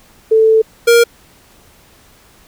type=tone pair in turn; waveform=sine / square; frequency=442.1 / 469.4 Hz; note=A4 / A#4; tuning=+8 / +12 cents; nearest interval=minor second; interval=104 cents; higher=second; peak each=-6 dBFS; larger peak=neither; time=0.31-0.62 / 0.87-1.04 s; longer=first; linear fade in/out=10 ms; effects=pink hiss -47 dBFS RMS until 2.47 s